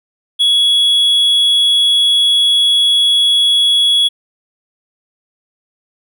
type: tone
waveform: triangle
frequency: 3360 Hz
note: G#7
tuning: 19 cents sharp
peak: -7 dBFS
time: 0.39-4.09 s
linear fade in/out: 20 ms
effects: none